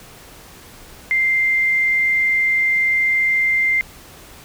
sine tone, 2093 Hz, C7, in tune, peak -14 dBFS, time 1.11-3.81 s, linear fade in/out 0 ms, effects pink hiss -42 dBFS RMS until 4.44 s

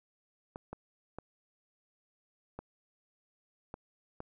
clicks, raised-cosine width 1 ms, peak -27 dBFS, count 6, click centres 0.559 / 0.73 / 1.186 / 2.59 / 3.741 / 4.204 s, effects none

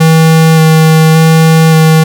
square tone with vibrato, 160 Hz, D#3, 49 cents sharp, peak -3 dBFS, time 0-2.04 s, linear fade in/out 10 ms, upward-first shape square, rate 0.87 Hz, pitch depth 10 cents each way, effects none

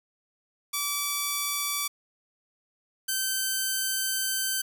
5% pulse tone pair in turn, 1154 / 1544.7 Hz, D6 / G6, -31 / -26 cents, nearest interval perfect fourth, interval 505 cents, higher second, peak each -15 dBFS, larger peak neither, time 0.73-1.88 / 3.08-4.62 s, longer second, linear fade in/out 10 ms, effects none

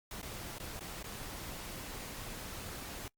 pink noise with dropouts, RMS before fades -44 dBFS, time 0.11-3.08 s, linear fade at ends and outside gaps 2 ms, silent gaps 0.216-0.228 / 0.584-0.599 / 0.794-0.807 / 1.028-1.041 s, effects noise-tail reverb RT60 0.1 s tail -25 dB re dry + Opus 48 kbps

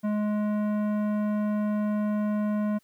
triangle tone with tanh clipping, 210 Hz, G#3, 19 cents sharp, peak -26 dBFS, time 0.03-2.79 s, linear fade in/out 20 ms, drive 18 dB, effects white hiss -67 dBFS RMS until 2.83 s

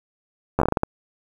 slowing click train, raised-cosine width 1 ms, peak -5 dBFS, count 9, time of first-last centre 0.59-0.834 s, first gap 11 ms, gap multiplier 1.28, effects 7-bit

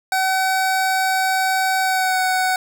25% pulse tone with pitch glide, 759 to 746.4 Hz, F#5 to F#5, +44 to +15 cents, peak -13 dBFS, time 0.12-2.56 s, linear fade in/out 2 ms, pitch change -29 cents, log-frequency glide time 1.82-2.19 s, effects none

